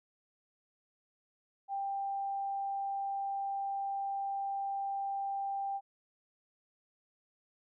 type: tone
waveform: sine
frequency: 790 Hz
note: G5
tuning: 13 cents sharp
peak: -33 dBFS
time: 1.68-5.81 s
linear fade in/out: 50 ms
effects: none